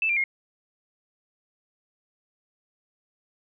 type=tone with pitch steps; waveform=sine; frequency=2637 / 2377 / 2142 Hz; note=E7 / D7 / C7; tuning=0 / +20 / +40 cents; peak=-21 dBFS; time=0.02-0.239 s; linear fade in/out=2 ms; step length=73 ms; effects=none